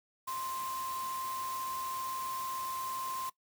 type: tone in noise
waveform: sine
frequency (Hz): 1047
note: C6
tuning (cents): +1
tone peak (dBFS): -36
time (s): 0.27-3.3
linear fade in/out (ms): 10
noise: white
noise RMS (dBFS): -45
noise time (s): 0.27-3.3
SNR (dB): +6
effects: noise-tail reverb RT60 0.1 s tail -19 dB re dry